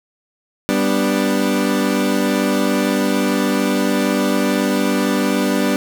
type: chord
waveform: 30% pulse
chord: G major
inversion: none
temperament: equal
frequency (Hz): 196 / 246.9 / 293.7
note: G3 / B3 / D4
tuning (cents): 0 / 0 / 0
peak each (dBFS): -17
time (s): 0.69-5.76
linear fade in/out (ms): 0
effects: none